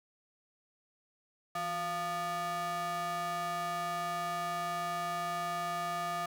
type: ring-modulated tone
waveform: square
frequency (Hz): 263.9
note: C4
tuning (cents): +15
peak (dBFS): -31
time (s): 1.55-6.26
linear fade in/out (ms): 5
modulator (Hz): 958
effects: none